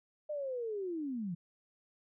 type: linear sweep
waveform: sine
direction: down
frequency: 611 to 161.5 Hz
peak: -35 dBFS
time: 0.29-1.35 s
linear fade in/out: 10 ms
effects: none